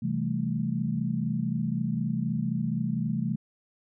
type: chord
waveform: sine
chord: A minor seventh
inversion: first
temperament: equal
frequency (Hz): 130.81 / 164.81 / 196 / 220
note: C3 / E3 / G3 / A3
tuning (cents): 0 / 0 / 0 / 0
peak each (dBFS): -32 / -31 / -33 / -30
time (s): 0.02-3.36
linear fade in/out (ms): 10
effects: none